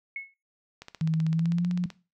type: tone with exponential decay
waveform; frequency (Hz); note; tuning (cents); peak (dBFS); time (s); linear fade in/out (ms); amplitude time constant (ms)
sine; 2190; C#7; -22; -29; 0.16-0.34; 2; 39
type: click train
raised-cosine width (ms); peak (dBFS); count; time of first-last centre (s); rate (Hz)
0.2; -24; 18; 0.82-1.903; 15.7
type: tone with pitch glide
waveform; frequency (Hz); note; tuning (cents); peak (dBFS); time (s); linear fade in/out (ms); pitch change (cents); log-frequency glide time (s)
sine; 160.2 to 177.75; E3 to F3; -49 to +31; -23; 1.01-1.86; 5; +180; 1.3-1.69
effects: noise-tail reverb RT60 0.3 s tail -17 dB re dry